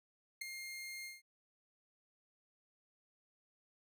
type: tone with ADSR envelope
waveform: sawtooth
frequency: 2123 Hz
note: C7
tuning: 25 cents sharp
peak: -32 dBFS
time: 0.41-1.22 s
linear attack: 9 ms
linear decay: 4 ms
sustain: -9 dB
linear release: 170 ms
effects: none